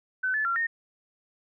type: tone with pitch steps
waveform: sine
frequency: 1516 / 1734 / 1373 / 1842 Hz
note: F#6 / A6 / F6 / A#6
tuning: +42 / -26 / -30 / -21 cents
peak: -24 dBFS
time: 0.23-0.67 s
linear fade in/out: 10 ms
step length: 110 ms
effects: none